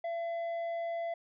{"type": "tone with tanh clipping", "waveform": "triangle", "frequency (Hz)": 675, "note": "E5", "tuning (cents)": 41, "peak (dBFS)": -34, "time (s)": [0.04, 1.14], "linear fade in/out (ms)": 5, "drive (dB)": 10, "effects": []}